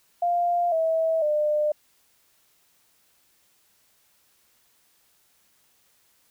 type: tone with pitch steps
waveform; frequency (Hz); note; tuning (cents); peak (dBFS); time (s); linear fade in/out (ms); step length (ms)
sine; 698.5 / 648 / 601.1; F5 / E5 / D5; 0 / -30 / +40; -20; 0.22-1.72; 5; 500
effects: white hiss -64 dBFS RMS until 6.3 s